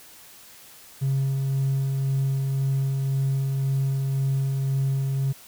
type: tone with tremolo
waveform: triangle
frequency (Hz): 135.6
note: C#3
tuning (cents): -38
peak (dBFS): -17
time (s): 1.01-5.33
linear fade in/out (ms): 20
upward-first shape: sine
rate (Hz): 1.9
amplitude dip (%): 30
effects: tanh soft clip ceiling -16 dBFS + white hiss -48 dBFS RMS until 5.47 s